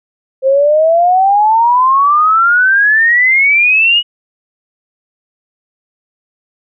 sine exponential sweep, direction up, 522 to 2930 Hz, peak -6 dBFS, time 0.42-4.03 s, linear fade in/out 50 ms, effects none

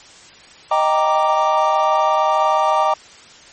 triangle chord, Eb major seventh, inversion none, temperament equal, 622.3 / 784 / 932.3 / 1174.7 Hz, Eb5 / G5 / Bb5 / D6, 0 / 0 / 0 / 0 cents, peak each -17 dBFS, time 0.71-2.94 s, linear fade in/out 5 ms, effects white hiss -43 dBFS RMS until 3.52 s + MP3 32 kbps

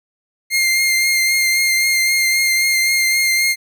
sawtooth tone with vibrato, 2113 Hz, C7, 16 cents sharp, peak -10 dBFS, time 0.5-3.56 s, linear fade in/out 50 ms, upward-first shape triangle, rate 3.8 Hz, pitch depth 23 cents each way, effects none

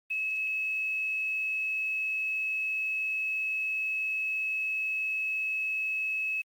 sine tone with quantisation, 2583 Hz, E7, 36 cents flat, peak -28 dBFS, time 0.1-6.42 s, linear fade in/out 10 ms, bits 9, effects Opus 24 kbps

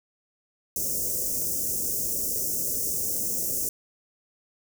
white band-stop noise, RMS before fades -28 dBFS, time 0.76-3.69 s, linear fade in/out 2 ms, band 580 to 5700 Hz, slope 48 dB/octave, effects none

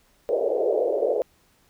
pink band-pass noise, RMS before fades -23 dBFS, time 0.29-1.22 s, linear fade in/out 0 ms, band 410 to 600 Hz, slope 48 dB/octave, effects pink hiss -62 dBFS RMS until 1.69 s

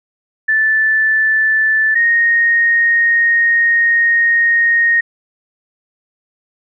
sine tone pair in turn, 1756 / 1861.3 Hz, A6 / A#6, -4 / -3 cents, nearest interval minor second, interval 101 cents, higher second, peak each -10 / -9 dBFS, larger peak second, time 0.48-1.95 / 1.95-5.01 s, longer second, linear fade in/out 10 ms, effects none

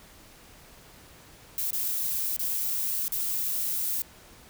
violet noise with dropouts, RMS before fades -29 dBFS, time 1.58-4.02 s, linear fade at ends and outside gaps 1 ms, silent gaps 1.707-1.73 / 2.365-2.393 / 3.081-3.121 s, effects pink hiss -52 dBFS RMS until 4.49 s

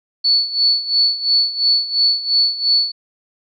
sine tone with tremolo, 4441 Hz, C#8, 2 cents sharp, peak -10 dBFS, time 0.24-2.92 s, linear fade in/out 10 ms, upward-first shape sine, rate 2.9 Hz, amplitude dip 80%, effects none

